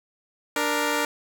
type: tone pair together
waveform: 10% pulse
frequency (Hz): 294.9 / 468.1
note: D4 / A#4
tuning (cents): +7 / +7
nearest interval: minor sixth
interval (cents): 800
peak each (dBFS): -17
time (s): 0.56-1.05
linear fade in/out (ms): 2
effects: none